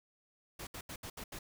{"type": "noise bursts at uneven times", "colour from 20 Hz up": "pink", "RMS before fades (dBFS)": -45, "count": 6, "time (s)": [[0.59, 0.67], [0.74, 0.81], [0.89, 0.96], [1.03, 1.1], [1.17, 1.24], [1.32, 1.39]], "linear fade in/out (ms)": 5, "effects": []}